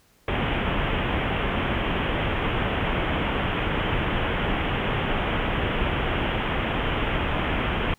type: low-pass noise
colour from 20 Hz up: pink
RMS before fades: -25 dBFS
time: 0.28-7.94 s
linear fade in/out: 2 ms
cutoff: 3300 Hz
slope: 96 dB/octave
effects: pink hiss -60 dBFS RMS until 7.98 s